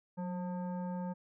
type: tone with frequency modulation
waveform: sine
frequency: 182.8 Hz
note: F#3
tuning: 21 cents flat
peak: -35 dBFS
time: 0.17-1.14 s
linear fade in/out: 20 ms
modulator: 714 Hz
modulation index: 0.67
effects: none